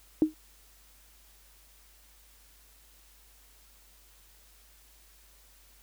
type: tone with exponential decay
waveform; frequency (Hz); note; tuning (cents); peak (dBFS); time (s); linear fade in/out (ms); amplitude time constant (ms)
sine; 311.1; D#4; 0; -15; 0.22-0.34; 1; 24
effects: added 50 Hz sine -60 dBFS peak until 5.82 s + white hiss -60 dBFS RMS until 5.82 s